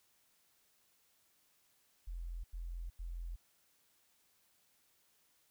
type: tone bursts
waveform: sine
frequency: 42.75 Hz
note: F1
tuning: 36 cents flat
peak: -40 dBFS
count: 3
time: 2.07-3.36 s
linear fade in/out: 10 ms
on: 370 ms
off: 90 ms
effects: white hiss -73 dBFS RMS until 5.5 s

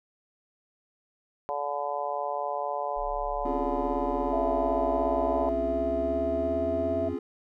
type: harmonic tone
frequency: 144.1 Hz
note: D3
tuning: 33 cents flat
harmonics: 3 / 4 / 5 / 6 / 7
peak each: -39 / -33 / -33 / -35 / -35 dBFS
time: 1.49-5.49 s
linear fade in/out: 0 ms
type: exponential sweep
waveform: sine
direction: up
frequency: 32 to 89.5 Hz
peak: -36 dBFS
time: 2.96-7.15 s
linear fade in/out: 20 ms
type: chord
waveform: triangle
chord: Db major seventh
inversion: third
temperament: just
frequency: 259.9 / 277.2 / 346.5 / 415.8 Hz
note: C4 / Db4 / F4 / Ab4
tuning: -11 / 0 / -14 / +2 cents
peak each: -33 dBFS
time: 3.45-7.19 s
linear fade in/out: 5 ms
type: tone with pitch glide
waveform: sine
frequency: 668 to 658.8 Hz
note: E5 to E5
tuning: +23 to -1 cents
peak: -27 dBFS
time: 4.32-7.09 s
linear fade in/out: 10 ms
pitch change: -24 cents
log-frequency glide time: 4.63-6.48 s
effects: none

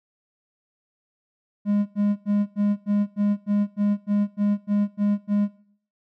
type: tone bursts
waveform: triangle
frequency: 205.2 Hz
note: G#3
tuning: 21 cents flat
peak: -16 dBFS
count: 13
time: 1.65-5.484 s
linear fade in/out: 50 ms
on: 210 ms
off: 92 ms
effects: noise-tail reverb RT60 0.6 s tail -19 dB re dry

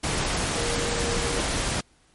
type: tone in noise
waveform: sine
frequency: 471.4 Hz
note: A#4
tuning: 19 cents sharp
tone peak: -30 dBFS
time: 0.57-1.4 s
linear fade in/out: 10 ms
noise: pink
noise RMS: -26 dBFS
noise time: 0.03-1.81 s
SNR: -7 dB
effects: pink hiss -61 dBFS RMS until 2.14 s + MP3 48 kbps

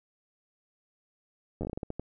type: slowing click train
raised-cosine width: 2 ms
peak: -21 dBFS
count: 11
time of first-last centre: 1.61-1.996 s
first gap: 10 ms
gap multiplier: 1.28
effects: none

